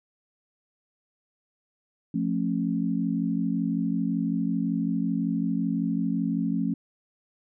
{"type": "chord", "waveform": "sine", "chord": "F augmented", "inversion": "none", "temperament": "equal with one note detuned", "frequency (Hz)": [174.61, 220, 272.7], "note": ["F3", "A3", "C#4"], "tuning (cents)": [0, 0, -28], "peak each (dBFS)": -28, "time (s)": [2.14, 6.74], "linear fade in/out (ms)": 5, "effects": []}